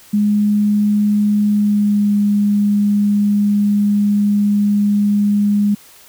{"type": "tone with pitch glide", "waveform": "sine", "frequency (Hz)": [207.7, 205.2], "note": ["G#3", "G#3"], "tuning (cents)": [0, -21], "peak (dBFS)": -11, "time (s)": [0.13, 5.75], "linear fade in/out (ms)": 10, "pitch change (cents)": -21, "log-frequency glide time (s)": [1.49, 2.12], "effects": ["white hiss -44 dBFS RMS until 6.08 s"]}